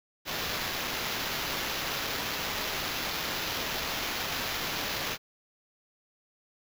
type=noise with sample-and-hold; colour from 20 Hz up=blue; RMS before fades=-33 dBFS; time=0.25-5.18 s; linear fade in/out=50 ms; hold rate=8820 Hz; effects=none